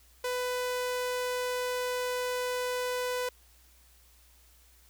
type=tone; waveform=sawtooth; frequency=498.2 Hz; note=B4; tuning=15 cents sharp; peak=-26 dBFS; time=0.24-3.29 s; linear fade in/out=5 ms; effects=added 60 Hz sine -60 dBFS peak until 4.89 s + white hiss -62 dBFS RMS until 4.89 s